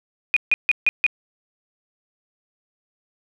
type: tone bursts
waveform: sine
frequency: 2463 Hz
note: D#7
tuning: 18 cents flat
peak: -13 dBFS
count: 5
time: 0.34-1.065 s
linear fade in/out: 0 ms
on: 25 ms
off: 150 ms
effects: none